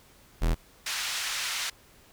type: tone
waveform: 45% pulse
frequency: 41.2 Hz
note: E1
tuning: in tune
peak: -22 dBFS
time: 0.41-0.55 s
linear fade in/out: 20 ms
type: band-pass noise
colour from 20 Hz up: white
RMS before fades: -32 dBFS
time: 0.86-1.7 s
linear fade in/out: 5 ms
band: 1300 to 5200 Hz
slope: 12 dB/octave
effects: pink hiss -57 dBFS RMS until 2.12 s